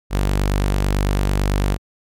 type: tone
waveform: sawtooth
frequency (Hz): 49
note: G1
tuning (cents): 0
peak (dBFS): -12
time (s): 0.1-1.78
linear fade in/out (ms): 50
effects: MP3 96 kbps